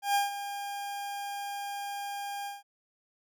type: tone with ADSR envelope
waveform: 40% pulse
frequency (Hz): 806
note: G5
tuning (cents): +48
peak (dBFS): -22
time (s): 0.02-2.63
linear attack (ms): 130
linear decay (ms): 150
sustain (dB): -12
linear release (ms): 170
effects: none